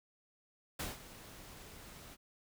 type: noise with ADSR envelope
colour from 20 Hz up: pink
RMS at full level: -38 dBFS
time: 0.79-2.17 s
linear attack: 9 ms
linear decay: 170 ms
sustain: -15 dB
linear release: 39 ms
effects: none